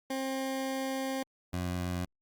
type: tone pair in turn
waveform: 20% pulse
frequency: 266 / 89.31 Hz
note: C4 / F2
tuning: +29 / +39 cents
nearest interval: octave + perfect fifth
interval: 1890 cents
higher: first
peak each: -27 / -27 dBFS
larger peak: neither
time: 0.1-1.23 / 1.53-2.05 s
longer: first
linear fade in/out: 5 ms
effects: Opus 48 kbps